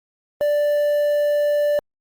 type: tone with quantisation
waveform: triangle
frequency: 587.3 Hz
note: D5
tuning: in tune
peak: -14 dBFS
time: 0.41-1.79 s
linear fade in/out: 0 ms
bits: 7
effects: Opus 32 kbps